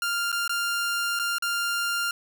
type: tone with dropouts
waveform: sawtooth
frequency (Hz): 1396.9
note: F6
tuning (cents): 0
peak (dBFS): -21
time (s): 0.02-2.11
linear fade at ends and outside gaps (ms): 2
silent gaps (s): 0.318-0.326 / 0.478-0.494 / 1.191-1.196 / 1.384-1.423
effects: none